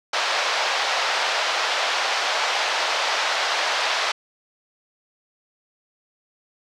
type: band-pass noise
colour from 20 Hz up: pink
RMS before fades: -23 dBFS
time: 0.13-4.12 s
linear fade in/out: 5 ms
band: 620 to 5300 Hz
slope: 24 dB/octave
effects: none